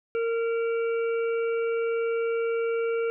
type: harmonic tone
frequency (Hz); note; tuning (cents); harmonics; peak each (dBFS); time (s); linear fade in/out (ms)
460.3; A#4; -22; 1 / 3 / 5 / 6; -24 / -36 / -40 / -46; 0.15-3.1; 0
effects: none